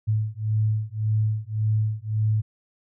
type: beating tone pair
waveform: sine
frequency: 107.3 / 109.1 Hz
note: A2 / A2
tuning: -43 / -14 cents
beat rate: 1.8 Hz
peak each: -24 dBFS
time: 0.07-2.42 s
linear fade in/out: 20 ms
effects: none